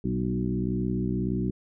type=harmonic tone with a mistuned harmonic; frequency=61.74 Hz; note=B1; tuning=in tune; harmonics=1 / 2 / 3 / 4 / 5 / 6; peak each=-35 / -31 / -29 / -33 / -33 / -35 dBFS; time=0.04-1.51 s; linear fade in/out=5 ms; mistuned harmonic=3; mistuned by=+44 cents; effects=none